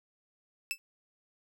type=tone with exponential decay; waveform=sawtooth; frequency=2637 Hz; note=E7; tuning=in tune; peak=-23 dBFS; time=0.71-0.78 s; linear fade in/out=0 ms; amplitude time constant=15 ms; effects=none